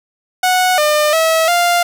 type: tone with pitch steps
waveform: sawtooth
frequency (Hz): 736 / 602 / 647 / 698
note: F#5 / D5 / E5 / F5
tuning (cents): -9 / +43 / -32 / -1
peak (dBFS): -7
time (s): 0.43-1.83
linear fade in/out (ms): 5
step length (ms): 350
effects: none